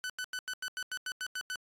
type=tone bursts; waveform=sawtooth; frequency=1500 Hz; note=F#6; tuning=23 cents sharp; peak=-31 dBFS; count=11; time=0.04-1.557 s; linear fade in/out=0 ms; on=57 ms; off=89 ms; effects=low-pass 12000 Hz 12 dB/octave + AAC 64 kbps